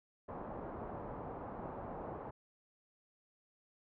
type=low-pass noise; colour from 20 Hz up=white; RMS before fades=-45 dBFS; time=0.28-2.31 s; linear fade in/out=10 ms; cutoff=950 Hz; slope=24 dB/octave; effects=none